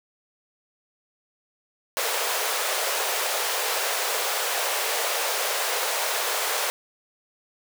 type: high-pass noise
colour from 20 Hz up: pink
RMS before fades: -26 dBFS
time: 1.97-6.7 s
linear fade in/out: 0 ms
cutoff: 440 Hz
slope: 48 dB/octave
effects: none